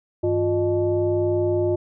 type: tone with frequency modulation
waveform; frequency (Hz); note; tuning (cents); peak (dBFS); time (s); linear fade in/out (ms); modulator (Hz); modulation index
sine; 355.1; F4; +29; -18; 0.23-1.76; 10; 257; 0.89
effects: none